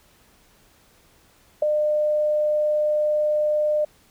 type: tone with ADSR envelope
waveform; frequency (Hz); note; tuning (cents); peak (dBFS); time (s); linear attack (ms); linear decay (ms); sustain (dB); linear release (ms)
sine; 603; D5; +46; -13; 1.62-3.85; 6; 4; -5; 8
effects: pink hiss -57 dBFS RMS until 4.1 s